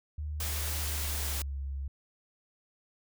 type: tone with pitch glide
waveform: sine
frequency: 75.2 to 68.56 Hz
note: D2 to C#2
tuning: +42 to -18 cents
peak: -33 dBFS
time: 0.18-1.88 s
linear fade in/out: 5 ms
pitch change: -160 cents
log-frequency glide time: 0.77-1.57 s
type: noise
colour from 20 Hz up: white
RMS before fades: -36 dBFS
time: 0.4-1.42 s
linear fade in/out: 2 ms
effects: none